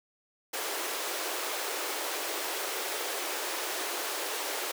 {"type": "high-pass noise", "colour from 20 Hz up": "pink", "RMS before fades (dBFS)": -34, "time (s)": [0.53, 4.72], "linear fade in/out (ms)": 10, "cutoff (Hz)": 340, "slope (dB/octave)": 48, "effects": []}